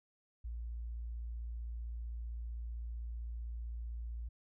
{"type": "tone", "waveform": "sine", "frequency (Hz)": 57.8, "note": "A#1", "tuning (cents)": -14, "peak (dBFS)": -39, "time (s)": [0.44, 4.29], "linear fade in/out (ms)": 10, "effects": []}